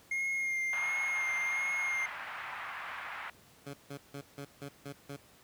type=tone with vibrato; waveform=triangle; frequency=2132 Hz; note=C7; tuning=32 cents sharp; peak=-29 dBFS; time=0.11-2.06 s; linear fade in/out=5 ms; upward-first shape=sine; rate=1.4 Hz; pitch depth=22 cents each way
type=band-pass noise; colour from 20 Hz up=white; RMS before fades=-42 dBFS; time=0.73-3.3 s; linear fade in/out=0 ms; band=810 to 2100 Hz; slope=24 dB/octave
type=tone bursts; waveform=15% pulse; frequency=140.9 Hz; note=C#3; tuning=29 cents sharp; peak=-34 dBFS; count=7; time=3.66-5.166 s; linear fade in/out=10 ms; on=78 ms; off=160 ms
effects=pink hiss -60 dBFS RMS until 5.43 s + high-pass 80 Hz 12 dB/octave